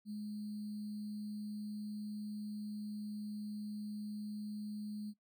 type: tone with sample-and-hold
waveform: sine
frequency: 209.8 Hz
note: G#3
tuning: 18 cents sharp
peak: -40 dBFS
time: 0.05-5.14 s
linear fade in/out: 50 ms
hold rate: 4410 Hz
effects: noise-tail reverb RT60 0.1 s tail -17 dB re dry